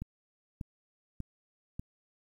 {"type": "click train", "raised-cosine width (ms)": 5, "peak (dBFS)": -25, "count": 4, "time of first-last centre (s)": [0.02, 1.795], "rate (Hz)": 1.69, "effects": ["10-bit"]}